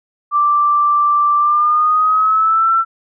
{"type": "tone with pitch glide", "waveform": "sine", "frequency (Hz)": [1174.7, 1341.6], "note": ["D6", "E6"], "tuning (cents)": [0, 30], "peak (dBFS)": -10, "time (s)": [0.31, 2.85], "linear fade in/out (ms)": 50, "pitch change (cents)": 230, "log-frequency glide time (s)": [1.38, 2.71], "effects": []}